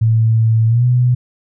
sine tone with pitch glide, 112.3 to 123.89 Hz, A2 to B2, +36 to +6 cents, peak -9 dBFS, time 0.01-1.15 s, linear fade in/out 10 ms, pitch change +170 cents, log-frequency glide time 0.67-0.85 s, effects none

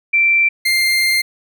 sine / 30% pulse tone pair in turn, 2347 / 2103 Hz, D7 / C7, -2 / +8 cents, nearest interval major second, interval 190 cents, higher first, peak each -10 dBFS, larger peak neither, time 0.13-0.49 / 0.65-1.22 s, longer second, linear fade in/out 10 ms, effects none

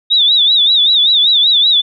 sine tone with vibrato, 3668 Hz, A#7, 29 cents flat, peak -7 dBFS, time 0.1-1.82 s, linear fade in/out 20 ms, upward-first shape sine, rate 5.2 Hz, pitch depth 120 cents each way, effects none

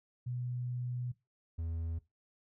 sine / triangle tone pair in turn, 123.47 / 82.41 Hz, B2 / E2, 0 / 0 cents, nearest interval perfect fifth, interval 700 cents, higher first, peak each -35 / -33 dBFS, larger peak second, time 0.26-1.12 / 1.58-1.99 s, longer first, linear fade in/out 10 ms, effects noise-tail reverb RT60 0.2 s tail -17 dB re dry

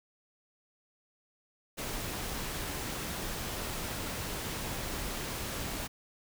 pink noise, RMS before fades -37 dBFS, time 1.77-5.88 s, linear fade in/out 20 ms, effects none

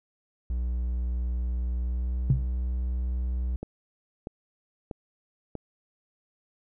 triangle tone with pitch glide, 60.8 to 62.04 Hz, B1 to B1, -26 to +9 cents, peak -24 dBFS, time 0.5-3.56 s, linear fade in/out 0 ms, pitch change +35 cents, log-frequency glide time 1.79-2.19 s
sine tone with exponential decay, 130.81 Hz, C3, in tune, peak -14 dBFS, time 2.3-2.47 s, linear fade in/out 2 ms, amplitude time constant 36 ms
click train, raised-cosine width 2 ms, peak -21 dBFS, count 4, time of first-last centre 3.63-5.553 s, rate 1.56 Hz
effects none

